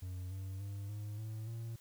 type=tone with pitch steps; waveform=triangle; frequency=91.2 / 95.46 / 99.91 / 104.58 / 109.46 / 114.57 Hz; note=F#2 / G2 / G2 / G#2 / A2 / A#2; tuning=-24 / -45 / +33 / +13 / -9 / -30 cents; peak=-38 dBFS; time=0.02-1.76 s; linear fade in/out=5 ms; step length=290 ms; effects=white hiss -64 dBFS RMS until 1.8 s